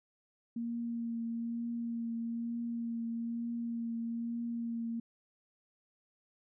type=tone with vibrato; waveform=sine; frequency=232.7 Hz; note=A#3; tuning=3 cents flat; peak=-34 dBFS; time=0.56-5 s; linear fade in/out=5 ms; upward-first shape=triangle; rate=1.1 Hz; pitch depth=19 cents each way; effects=none